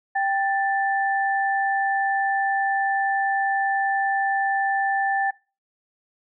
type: tone pair together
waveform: sine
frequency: 786.2 / 1765 Hz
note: G5 / A6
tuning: +5 / +5 cents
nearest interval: octave + major second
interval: 1400 cents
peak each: -21 / -25 dBFS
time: 0.15-5.31 s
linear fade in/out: 10 ms
effects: noise-tail reverb RT60 0.3 s tail -21 dB re dry